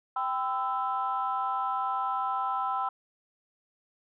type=chord; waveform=sine; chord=E minor; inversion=first; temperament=equal with one note detuned; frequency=784 / 1013.8 / 1318.5 Hz; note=G5 / B5 / E6; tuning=0 / +45 / 0 cents; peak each=-31 dBFS; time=0.16-2.89 s; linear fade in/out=5 ms; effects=tanh soft clip ceiling -19 dBFS